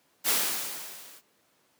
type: noise with level ramp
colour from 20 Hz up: white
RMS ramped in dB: -22 to -52 dBFS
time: 0.24-1.22 s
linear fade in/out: 50 ms
effects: pink hiss -67 dBFS RMS until 1.79 s + high-pass 200 Hz 12 dB/octave